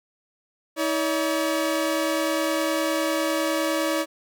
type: tone pair together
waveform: sawtooth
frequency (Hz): 319.9 / 570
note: D#4 / C#5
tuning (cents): +48 / +48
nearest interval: minor seventh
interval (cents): 1000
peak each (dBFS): -21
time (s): 0.76-4.06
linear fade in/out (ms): 50
effects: none